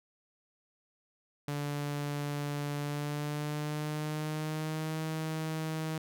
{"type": "tone with pitch glide", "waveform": "sawtooth", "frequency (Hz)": [145.1, 158.23], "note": ["D3", "D#3"], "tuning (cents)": [-21, 29], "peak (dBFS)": -29, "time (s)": [1.48, 5.98], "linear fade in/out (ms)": 2, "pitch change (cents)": 150, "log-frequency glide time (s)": [2.78, 5.02], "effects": []}